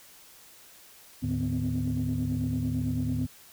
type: tone cluster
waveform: sine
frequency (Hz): 75.9 / 107.9 / 150.5 / 251.3 / 260.3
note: D#2 / A2 / D3 / B3 / C4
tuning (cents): -42 / -33 / +43 / +30 / -9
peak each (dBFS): -35 / -30 / -32 / -29 / -38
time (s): 1.22-3.27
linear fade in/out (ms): 20
effects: tanh soft clip ceiling -20 dBFS + white hiss -53 dBFS RMS until 3.52 s